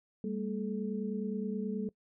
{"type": "tone cluster", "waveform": "sine", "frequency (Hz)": [198.6, 228.1, 430.9], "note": ["G3", "A#3", "A4"], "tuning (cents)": [23, -37, -36], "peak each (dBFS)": [-35, -38, -39], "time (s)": [0.24, 1.89], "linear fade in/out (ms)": 2, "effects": ["noise-tail reverb RT60 0.1 s tail -22 dB re dry"]}